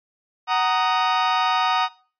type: chord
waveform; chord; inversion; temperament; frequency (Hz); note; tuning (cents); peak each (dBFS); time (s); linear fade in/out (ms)
40% pulse; D# minor; first; just; 746.7 / 933.4 / 1244.5; F#5 / A#5 / D#6; +16 / +2 / 0; -22; 0.47-1.89; 50
effects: noise-tail reverb RT60 0.4 s tail -21 dB re dry + resampled to 11025 Hz